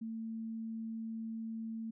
sine tone, 224.4 Hz, A3, 34 cents sharp, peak -38 dBFS, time 0.01-1.91 s, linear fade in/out 10 ms, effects none

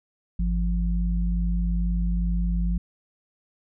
sine tone pair together, 51.76 / 174.1 Hz, G#1 / F3, -5 / -5 cents, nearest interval octave + major sixth, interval 2100 cents, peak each -22 / -27 dBFS, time 0.39-2.78 s, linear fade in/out 5 ms, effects none

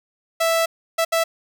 sawtooth tone bursts at uneven times, 659.3 Hz, E5, in tune, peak -13 dBFS, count 3, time 0.4-0.66 / 0.98-1.05 / 1.12-1.24 s, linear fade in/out 10 ms, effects none

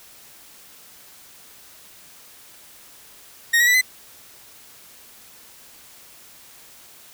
40% pulse tone with pitch steps, 1864.7 / 1917.1 / 1971 / 2026 Hz, A#6 / A#6 / B6 / B6, 0 / +48 / -4 / +44 cents, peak -13 dBFS, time 3.53-3.814 s, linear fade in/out 10 ms, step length 71 ms, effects white hiss -47 dBFS RMS until 7.13 s

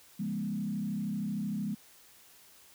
sine tone with frequency modulation, 205.2 Hz, G#3, 21 cents flat, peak -31 dBFS, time 0.19-1.75 s, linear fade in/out 10 ms, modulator 33 Hz, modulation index 1.1, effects white hiss -58 dBFS RMS until 2.74 s

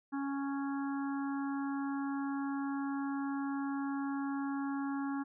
harmonic tone, 277.2 Hz, C#4, in tune, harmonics 1 / 3 / 4 / 5 / 6, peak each -34 / -44 / -46 / -48 / -50 dBFS, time 0.12-5.24 s, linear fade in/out 20 ms, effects none

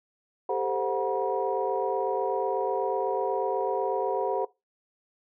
sine tone cluster, 395 / 443.1 / 521 / 733 / 960 Hz, G4 / A4 / C5 / F#5 / B5, +13 / +12 / -7 / -16 / -49 cents, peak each -31 dBFS, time 0.49-4.45 s, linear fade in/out 5 ms, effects noise-tail reverb RT60 0.2 s tail -19 dB re dry + tanh soft clip ceiling -13 dBFS

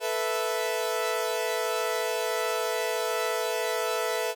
sawtooth chord, A suspended second, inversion none, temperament equal, 440 / 493.9 / 659.3 Hz, A4 / B4 / E5, 0 / 0 / 0 cents, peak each -27 dBFS, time 0-4.35 s, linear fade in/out 50 ms, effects none

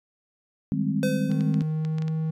sine chord, Ab major seventh, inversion second, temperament equal, 155.56 / 196 / 207.7 / 261.6 Hz, Eb3 / G3 / Ab3 / C4, 0 / 0 / 0 / 0 cents, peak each -28 dBFS, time 0.72-1.62 s, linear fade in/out 0 ms
square tone with exponential decay, 511 Hz, C5, 41 cents flat, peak -24 dBFS, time 1.03-1.72 s, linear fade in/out 1 ms, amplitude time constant 150 ms
triangle tone with pitch glide, 155.2 to 158.64 Hz, D#3 to D#3, -4 to +34 cents, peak -22 dBFS, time 1.29-2.31 s, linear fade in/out 10 ms, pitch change +38 cents, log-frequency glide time 1.56-2.12 s
clicks, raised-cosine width 0.2 ms, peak -24 dBFS, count 8, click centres 1.316 / 1.408 / 1.542 / 1.608 / 1.85 / 1.984 / 2.022 / 2.081 s
effects resampled to 32000 Hz

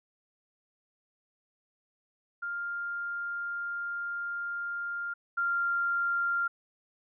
sine tone pair in turn, 1400 / 1391.1 Hz, F6 / F6, +4 / -7 cents, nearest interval unison, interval 11 cents, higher first, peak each -32 / -26 dBFS, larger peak second, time 2.42-5.14 / 5.37-6.48 s, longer first, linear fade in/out 10 ms, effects none

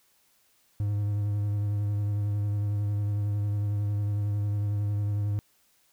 triangle tone with vibrato, 102.9 Hz, G#2, 16 cents flat, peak -23 dBFS, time 0.8-5.39 s, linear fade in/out 0 ms, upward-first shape triangle, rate 11 Hz, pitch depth 26 cents each way, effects white hiss -66 dBFS RMS until 5.92 s

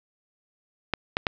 clicks, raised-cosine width 0.3 ms, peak -7 dBFS, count 3, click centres 0.937 / 1.169 / 1.268 s, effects low-pass 5000 Hz 12 dB/octave

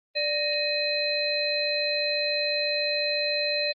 sine tone cluster, 590 / 1860 / 2521 / 4077 Hz, D5 / A#6 / D#7 / C8, +8 / -4 / +22 / -46 cents, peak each -28 / -35 / -31 / -27 dBFS, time 0.15-3.73 s, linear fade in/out 20 ms, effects Opus 24 kbps

